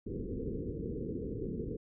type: low-pass noise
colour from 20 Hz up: white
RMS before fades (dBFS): -38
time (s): 0.06-1.77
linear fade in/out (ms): 10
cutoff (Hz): 480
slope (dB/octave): 96
effects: none